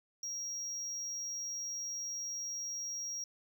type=tone; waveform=triangle; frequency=5640 Hz; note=F8; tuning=16 cents sharp; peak=-36 dBFS; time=0.23-3.24 s; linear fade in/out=2 ms; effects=none